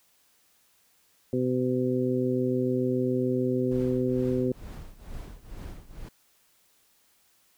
harmonic tone, 126.8 Hz, B2, 46 cents sharp, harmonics 1 / 2 / 3 / 4, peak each -31 / -27 / -28 / -32 dBFS, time 1.33-4.52 s, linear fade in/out 2 ms
brown noise with tremolo, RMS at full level -37 dBFS, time 3.71-6.09 s, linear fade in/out 5 ms, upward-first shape triangle, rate 2.2 Hz, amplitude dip 90%
effects white hiss -65 dBFS RMS until 7.57 s

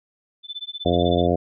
sine tone with tremolo, 3520 Hz, A7, in tune, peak -27 dBFS, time 0.43-1.27 s, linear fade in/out 50 ms, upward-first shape sine, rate 16 Hz, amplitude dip 100%
harmonic tone, 87.31 Hz, F2, in tune, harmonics 1 / 2 / 3 / 4 / 5 / 6 / 7 / 8, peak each -25 / -25 / -25 / -25 / -25 / -25 / -25 / -25 dBFS, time 0.85-1.36 s, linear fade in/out 10 ms
effects none

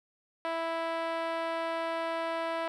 5% pulse tone with band-pass filter, 329.6 Hz, E4, in tune, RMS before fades -33 dBFS, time 0.45-2.68 s, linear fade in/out 0 ms, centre 690 Hz, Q 1.5, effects none

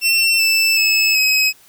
25% pulse tone with pitch steps, 2702 / 2649 / 2598 / 2547 Hz, E7 / E7 / E7 / D#7, +42 / +8 / -26 / +40 cents, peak -9 dBFS, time 0.01-1.53 s, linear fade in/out 50 ms, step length 380 ms, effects white hiss -49 dBFS RMS until 1.68 s

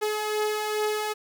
sawtooth beating tone pair, 423.1 / 425.5 Hz, G#4 / G#4, +32 / +42 cents, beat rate 2.4 Hz, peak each -29 / -22 dBFS, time 0.01-1.14 s, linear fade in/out 20 ms, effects none

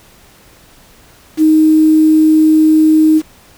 sine tone with quantisation, 312.6 Hz, D#4, 8 cents sharp, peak -5 dBFS, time 1.37-3.22 s, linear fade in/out 50 ms, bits 5, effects pink hiss -44 dBFS RMS until 3.57 s

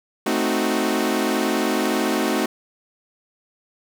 sawtooth chord, A diminished seventh, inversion none, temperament equal, 220 / 261.6 / 311.1 / 370 Hz, A3 / C4 / Eb4 / Gb4, 0 / 0 / 0 / 0 cents, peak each -21 dBFS, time 0.26-2.46 s, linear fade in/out 5 ms, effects none

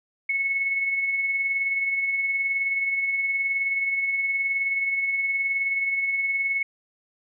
sine tone with tremolo, 2199 Hz, C#7, 14 cents flat, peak -20 dBFS, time 0.29-6.63 s, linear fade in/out 5 ms, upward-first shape triangle, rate 19 Hz, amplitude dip 45%, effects none

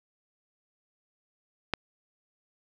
click, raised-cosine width 0.3 ms, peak -10 dBFS, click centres 1.737 s, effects none

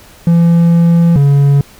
triangle tone pair in turn, 169.2 / 141.1 Hz, E3 / C#3, +45 / +31 cents, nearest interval minor third, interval 314 cents, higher first, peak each -3 dBFS, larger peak neither, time 0.27-1.16 / 1.16-1.61 s, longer first, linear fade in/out 2 ms, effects pink hiss -40 dBFS RMS until 1.79 s

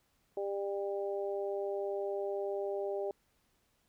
harmonic tone, 199 Hz, G3, 26 cents sharp, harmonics 2 / 3 / 4, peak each -35 / -38 / -44 dBFS, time 0.37-3.11 s, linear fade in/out 2 ms, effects pink hiss -74 dBFS RMS until 3.88 s

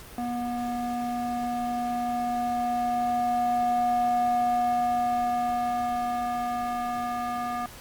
square tone with band-pass filter sweep, 241.6 Hz, B3, 38 cents flat, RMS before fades -27 dBFS, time 0.18-7.66 s, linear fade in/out 2 ms, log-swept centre 520 to 970 Hz, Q 4.5, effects pink hiss -45 dBFS RMS until 7.8 s + Opus 48 kbps

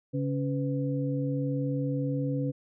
sine tone cluster, 140.2 / 279.2 / 499.9 Hz, C#3 / C#4 / B4, +20 / +13 / +21 cents, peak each -29 / -31 / -35 dBFS, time 0.13-2.52 s, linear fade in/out 20 ms, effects none

